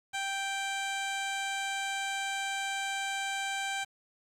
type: tone with low-pass filter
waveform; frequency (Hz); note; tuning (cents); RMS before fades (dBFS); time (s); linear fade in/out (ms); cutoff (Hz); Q
15% pulse; 784; G5; 0; -34; 0.13-3.85; 20; 7500; 1.2
effects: 9-bit